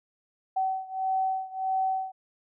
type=beating tone pair; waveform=sine; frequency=760 / 761.6 Hz; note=F#5 / F#5; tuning=+46 / +50 cents; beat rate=1.6 Hz; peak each=-28 / -30 dBFS; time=0.56-2.12 s; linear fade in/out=10 ms; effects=none